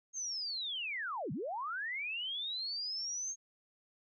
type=linear two-way sweep; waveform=sine; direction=down then up; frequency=6500 to 122.4 to 6500 Hz; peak=-36 dBFS; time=0.13-3.36 s; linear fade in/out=50 ms; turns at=1.32 s; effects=none